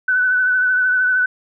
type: tone with vibrato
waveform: sine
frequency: 1500 Hz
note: F#6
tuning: 23 cents sharp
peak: -13 dBFS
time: 0.08-1.26 s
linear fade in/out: 5 ms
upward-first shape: triangle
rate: 13 Hz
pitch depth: 35 cents each way
effects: none